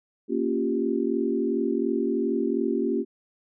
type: chord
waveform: sine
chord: G half-diminished seventh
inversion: first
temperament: equal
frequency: 233.1 / 277.2 / 349.2 / 392 Hz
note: Bb3 / Db4 / F4 / G4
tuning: 0 / 0 / 0 / 0 cents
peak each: -28 dBFS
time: 0.28-3.05 s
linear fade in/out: 50 ms
effects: none